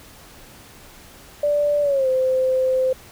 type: tone with pitch glide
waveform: sine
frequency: 585 to 518.2 Hz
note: D5 to C5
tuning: -7 to -17 cents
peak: -16 dBFS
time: 1.43-2.93 s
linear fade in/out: 5 ms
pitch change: -210 cents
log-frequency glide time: 1.82-2.08 s
effects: pink hiss -45 dBFS RMS until 3.11 s